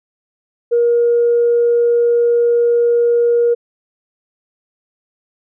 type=tone; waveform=sine; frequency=473.8 Hz; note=A#4; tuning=28 cents sharp; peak=-9 dBFS; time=0.71-3.55 s; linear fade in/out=20 ms; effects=tanh soft clip ceiling -5 dBFS